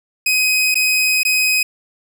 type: tone with dropouts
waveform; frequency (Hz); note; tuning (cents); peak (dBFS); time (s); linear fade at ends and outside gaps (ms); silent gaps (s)
sawtooth; 2517; D#7; +19; -10; 0.26-1.63; 5; 0.744-0.754 / 1.233-1.25
effects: none